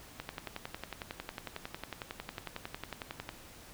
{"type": "click train", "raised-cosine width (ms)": 0.3, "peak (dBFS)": -22, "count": 35, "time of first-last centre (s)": [0.2, 3.291], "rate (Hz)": 11, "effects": ["pink hiss -53 dBFS RMS until 3.73 s"]}